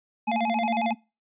square tone with vibrato, 767 Hz, G5, 38 cents flat, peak -25 dBFS, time 0.27-0.93 s, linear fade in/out 10 ms, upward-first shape square, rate 11 Hz, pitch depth 170 cents each way
sine tone with tremolo, 226.9 Hz, A#3, 47 cents flat, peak -24 dBFS, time 0.27-0.95 s, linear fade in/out 20 ms, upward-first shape sine, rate 14 Hz, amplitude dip 65%
effects noise-tail reverb RT60 0.3 s tail -24 dB re dry + resampled to 8000 Hz

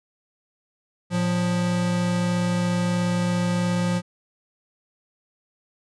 square tone pair together, 113.92 / 177 Hz, A#2 / F3, -39 / +23 cents, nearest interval minor sixth, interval 762 cents, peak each -29 / -22 dBFS, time 1.1-4.02 s, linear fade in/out 50 ms, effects resampled to 22050 Hz

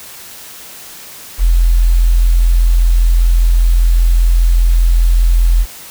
sine tone with quantisation, 42.52 Hz, F1, 46 cents flat, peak -6 dBFS, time 1.38-5.66 s, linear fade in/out 50 ms, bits 6, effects white hiss -33 dBFS RMS until 5.9 s

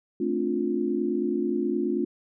sine chord, D minor seventh, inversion second, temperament just, 220.2 / 264.3 / 293.7 / 352.4 Hz, A3 / C4 / D4 / F4, +2 / +18 / 0 / +16 cents, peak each -30 / -30 / -30 / -27 dBFS, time 0.2-2.05 s, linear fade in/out 5 ms, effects none

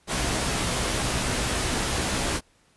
pink noise with comb filter, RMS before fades -26 dBFS, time 0.07-2.41 s, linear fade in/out 50 ms, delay 16 ms, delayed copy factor +0.5, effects pink hiss -62 dBFS RMS until 2.76 s + resampled to 24000 Hz

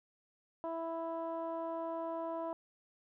15% pulse tone with low-pass filter, 329.6 Hz, E4, in tune, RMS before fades -39 dBFS, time 0.64-2.53 s, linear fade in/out 0 ms, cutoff 830 Hz, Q 2.7, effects none

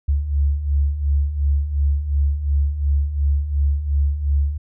sine beating tone pair, 69.3 / 72.1 Hz, C#2 / D2, 0 / -31 cents, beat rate 2.8 Hz, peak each -23 / -17 dBFS, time 0.08-4.58 s, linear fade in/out 10 ms, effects none

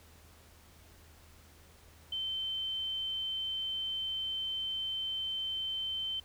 sine tone, 3090 Hz, G7, 26 cents flat, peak -33 dBFS, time 2.12-6.2 s, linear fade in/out 5 ms, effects added 79 Hz sine -59 dBFS peak until 6.24 s + pink hiss -60 dBFS RMS until 6.24 s

